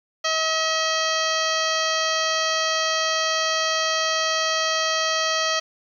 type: harmonic tone with a mistuned harmonic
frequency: 639 Hz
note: D#5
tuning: 46 cents sharp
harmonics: 1 / 2 / 3 / 4 / 5 / 6 / 7 / 8 / 9 / 10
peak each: -27 / -26 / -28 / -32 / -28 / -35 / -29 / -36 / -31 / -36 dBFS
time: 0.24-5.6 s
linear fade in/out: 10 ms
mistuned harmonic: 6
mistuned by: +76 cents
effects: 9-bit